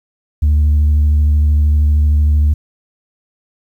sine tone with vibrato, 74.7 Hz, D2, 30 cents sharp, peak -6 dBFS, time 0.42-2.54 s, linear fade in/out 10 ms, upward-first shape triangle, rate 13 Hz, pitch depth 24 cents each way, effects tanh soft clip ceiling -7 dBFS + 8-bit

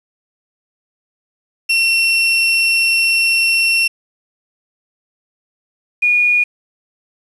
35% pulse / sine tone pair in turn, 2718 / 2445 Hz, F7 / D#7, -48 / -31 cents, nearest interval major second, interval 183 cents, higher first, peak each -10 dBFS, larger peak neither, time 1.69-3.88 / 6.02-6.44 s, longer first, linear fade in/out 10 ms, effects resampled to 24000 Hz + 7-bit

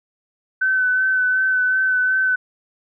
sine tone with vibrato, 1518 Hz, F#6, 44 cents sharp, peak -15 dBFS, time 0.61-2.36 s, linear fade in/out 10 ms, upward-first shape sine, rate 2.7 Hz, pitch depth 20 cents each way, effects none

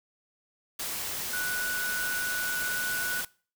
sine tone in noise, 1477 Hz, F#6, 3 cents flat, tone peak -30 dBFS, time 1.33-3.21 s, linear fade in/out 5 ms, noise white, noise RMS -34 dBFS, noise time 0.79-3.25 s, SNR +1 dB, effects noise-tail reverb RT60 0.4 s tail -22 dB re dry

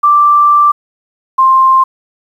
sine tone pair in turn, 1174.7 / 1053.5 Hz, D6 / C6, 0 / +12 cents, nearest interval major second, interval 188 cents, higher first, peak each -4 dBFS, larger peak neither, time 0.03-0.72 / 1.38-1.84 s, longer first, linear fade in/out 10 ms, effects 7-bit

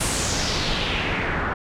pink noise with low-pass filter sweep, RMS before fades -24 dBFS, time 0-1.54 s, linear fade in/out 10 ms, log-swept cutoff 9800 to 1400 Hz, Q 2.5, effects none

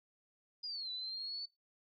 sine linear two-way sweep, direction down then up, 4978 to 3951 to 4506 Hz, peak -39 dBFS, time 0.63-1.46 s, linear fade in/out 10 ms, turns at 0.91 s, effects noise-tail reverb RT60 0.2 s tail -21 dB re dry + MP3 64 kbps

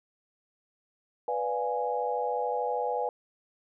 sine chord, B diminished seventh, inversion none, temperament equal, 493.9 / 587.3 / 698.5 / 830.6 Hz, B4 / D5 / F5 / Ab5, 0 / 0 / 0 / 0 cents, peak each -31 / -36 / -35 / -31 dBFS, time 1.28-3.09 s, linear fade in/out 2 ms, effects none

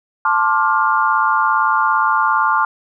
sine chord, D minor seventh, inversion second, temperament just, 881 / 1057.2 / 1174.7 / 1409.6 Hz, A5 / C6 / D6 / F6, +2 / +18 / 0 / +16 cents, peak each -18 dBFS, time 0.25-2.65 s, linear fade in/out 2 ms, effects none

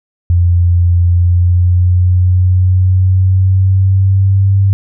sine tone with pitch glide, 87.31 to 98 Hz, F2 to G2, 0 to 0 cents, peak -6 dBFS, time 0.3-4.73 s, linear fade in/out 0 ms, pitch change +200 cents, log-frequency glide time 1.04-4.61 s, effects none

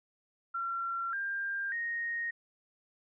sine tone with pitch steps, 1365 / 1595.4 / 1864.6 Hz, F6 / G6 / A#6, -40 / +30 / 0 cents, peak -32 dBFS, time 0.54-2.31 s, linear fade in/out 10 ms, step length 590 ms, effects none

